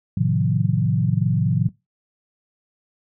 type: chord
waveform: sine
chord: F dominant seventh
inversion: first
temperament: equal with one note detuned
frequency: 110 / 130.81 / 155.56 / 178.39 Hz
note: A2 / C3 / Eb3 / F3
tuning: 0 / 0 / 0 / +37 cents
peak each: -22 dBFS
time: 0.17-1.69 s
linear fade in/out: 5 ms
effects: noise-tail reverb RT60 0.2 s tail -19 dB re dry